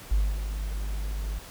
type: tone with ADSR envelope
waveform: triangle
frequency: 50.6 Hz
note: G#1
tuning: 44 cents flat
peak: -15 dBFS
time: 0.11-1.39 s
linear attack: 11 ms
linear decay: 230 ms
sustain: -11 dB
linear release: 10 ms
effects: tanh soft clip ceiling -17 dBFS + pink hiss -45 dBFS RMS until 1.5 s